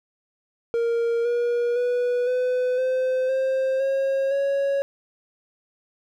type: tone with pitch steps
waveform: triangle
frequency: 466.2 / 477.9 / 489.9 / 502.3 / 514.9 / 527.8 / 541.1 / 554.7 Hz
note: A#4 / A#4 / B4 / B4 / C5 / C5 / C#5 / C#5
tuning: 0 / +43 / -14 / +29 / -28 / +15 / -42 / +1 cents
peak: -18 dBFS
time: 0.74-4.82 s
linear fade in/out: 0 ms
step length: 510 ms
effects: none